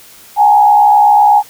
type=tone with frequency modulation; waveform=sine; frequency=830.6 Hz; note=G#5; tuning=in tune; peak=-4 dBFS; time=0.36-1.43 s; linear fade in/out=50 ms; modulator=67.8 Hz; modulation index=0.68; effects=white hiss -39 dBFS RMS until 1.49 s